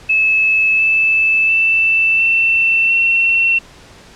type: tone with pitch steps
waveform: sine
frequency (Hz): 2601 / 2628 / 2656 / 2683 / 2711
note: E7 / E7 / E7 / E7 / E7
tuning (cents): -24 / -6 / +12 / +30 / +48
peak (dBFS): -10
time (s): 0.09-3.59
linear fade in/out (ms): 10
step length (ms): 700
effects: pink hiss -41 dBFS RMS until 4.15 s + low-pass 7000 Hz 12 dB/octave